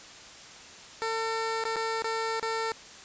15% pulse tone with dropouts, 450 Hz, A4, 39 cents sharp, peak -22 dBFS, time 1.02-2.72 s, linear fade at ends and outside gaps 0 ms, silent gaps 1.639-1.652 / 1.76-1.765 / 2.022-2.043 / 2.397-2.427 s, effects white hiss -47 dBFS RMS until 3.04 s + resampled to 16000 Hz

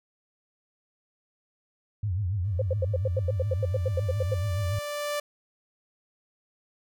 sine tone with vibrato, 95.8 Hz, G2, 39 cents flat, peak -25 dBFS, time 2.03-4.79 s, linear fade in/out 5 ms, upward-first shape triangle, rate 7.1 Hz, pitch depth 230 cents each way
sawtooth tone with exponential growth, 587.3 Hz, D5, in tune, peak -23 dBFS, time 2.44-5.2 s, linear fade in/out 5 ms, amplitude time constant 600 ms
sine tone bursts, 523.3 Hz, C5, in tune, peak -24 dBFS, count 16, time 2.59-4.343 s, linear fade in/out 5 ms, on 28 ms, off 87 ms
effects none

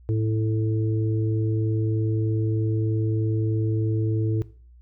harmonic tone, 109.6 Hz, A2, 6 cents flat, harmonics 1 / 3 / 4, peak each -21 / -29 / -32 dBFS, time 0.09-4.42 s, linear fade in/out 0 ms, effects noise-tail reverb RT60 0.4 s tail -18 dB re dry + added 60 Hz sine -47 dBFS peak until 4.81 s

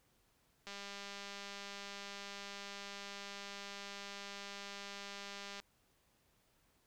click train, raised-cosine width 0.2 ms, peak -30 dBFS, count 987, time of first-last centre 0.67-5.6 s, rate 200 Hz, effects pink hiss -74 dBFS RMS until 6.86 s

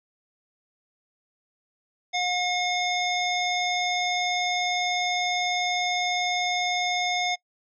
harmonic tone with a mistuned harmonic, 719 Hz, F#5, 50 cents flat, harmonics 1 / 3 / 5 / 7 / 9, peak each -27 / -28 / -30 / -35 / -38 dBFS, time 2.13-7.36 s, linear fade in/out 20 ms, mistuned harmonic 7, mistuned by +49 cents, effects noise-tail reverb RT60 0.1 s tail -23 dB re dry

